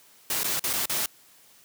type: noise with dropouts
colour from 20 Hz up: white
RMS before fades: -27 dBFS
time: 0.3-1.06 s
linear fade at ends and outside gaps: 2 ms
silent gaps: 0.433-0.443 / 0.595-0.639 / 0.731-0.735 / 0.857-0.896 s
effects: white hiss -56 dBFS RMS until 1.64 s + high-pass 80 Hz 12 dB/octave